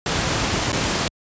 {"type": "noise with dropouts", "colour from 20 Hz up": "pink", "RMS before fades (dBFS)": -21, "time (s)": [0.06, 1.08], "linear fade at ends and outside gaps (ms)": 2, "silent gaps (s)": [0.72, 0.728], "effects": ["high-pass 60 Hz 12 dB/octave", "resampled to 16000 Hz"]}